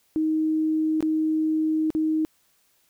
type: tone with dropouts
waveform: sine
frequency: 313.7 Hz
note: D#4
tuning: 14 cents sharp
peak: -20 dBFS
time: 0.16-2.25 s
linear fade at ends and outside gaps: 0 ms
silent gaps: 1.006-1.026 / 1.904-1.95 s
effects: white hiss -65 dBFS RMS until 2.89 s